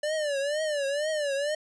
square tone with vibrato, 587.3 Hz, D5, in tune, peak -27 dBFS, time 0.03-1.55 s, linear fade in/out 5 ms, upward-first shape triangle, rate 2.1 Hz, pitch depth 140 cents each way, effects resampled to 22050 Hz

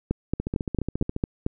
two click trains, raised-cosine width 3 ms, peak -14 / -10 dBFS, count 12 / 7, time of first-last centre 0.4-1.164 / 0.11-1.464 s, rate 14.4 / 4.43 Hz, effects none

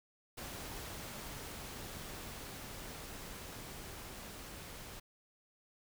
pink noise with level ramp, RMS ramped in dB -45 to -49 dBFS, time 0.37-5 s, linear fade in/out 10 ms, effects none

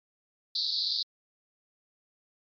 white band-pass noise, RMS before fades -30 dBFS, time 0.55-1.03 s, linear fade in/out 5 ms, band 3800 to 4800 Hz, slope 96 dB/octave, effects MP3 48 kbps

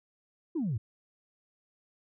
sine exponential sweep, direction down, 360.1 to 98.5 Hz, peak -27 dBFS, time 0.55-0.78 s, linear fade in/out 10 ms, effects tanh soft clip ceiling -25 dBFS

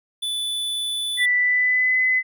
square tone, 3482 Hz, A7, 19 cents flat, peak -24 dBFS, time 0.22-1.26 s, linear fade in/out 10 ms
sine tone with pitch glide, 1975.5 to 2023 Hz, B6 to B6, 0 to +41 cents, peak -16 dBFS, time 1.17-2.23 s, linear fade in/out 50 ms, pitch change +41 cents, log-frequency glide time 1.36-1.99 s
effects none

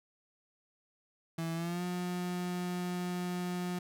35% pulse tone with pitch glide, 164.81 to 178.69 Hz, E3 to F3, 0 to +40 cents, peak -32 dBFS, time 1.38-3.79 s, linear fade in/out 5 ms, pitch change +140 cents, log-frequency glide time 1.54-1.83 s, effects none

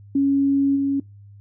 sine tone with level steps, 277.2 Hz, C#4, in tune, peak -15 / -18 dBFS, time 0.15-1 s, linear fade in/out 5 ms, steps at 0.75 s, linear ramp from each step 20 ms, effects noise-tail reverb RT60 0.2 s tail -21 dB re dry + added 101 Hz sine -42 dBFS peak until 1.4 s

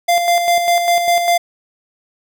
square tone with tremolo, 694 Hz, F5, 11 cents flat, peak -11 dBFS, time 0.08-1.38 s, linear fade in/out 10 ms, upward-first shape square, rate 5 Hz, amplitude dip 45%, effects none

